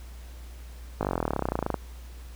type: slowing click train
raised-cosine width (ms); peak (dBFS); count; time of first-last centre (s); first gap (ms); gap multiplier
1; -12; 27; 1.01-1.743; 19; 1.03
effects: added 60 Hz sine -40 dBFS peak until 2.35 s + pink hiss -53 dBFS RMS until 2.35 s